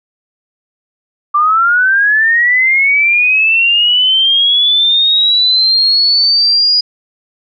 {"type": "linear sweep", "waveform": "sine", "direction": "up", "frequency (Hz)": [1167, 4921], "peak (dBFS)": -7, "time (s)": [1.34, 6.81], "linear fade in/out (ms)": 10, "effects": []}